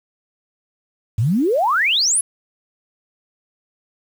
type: exponential sweep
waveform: sine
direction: up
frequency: 98 to 11000 Hz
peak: -14 dBFS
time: 1.18-2.21 s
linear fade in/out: 5 ms
effects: 7-bit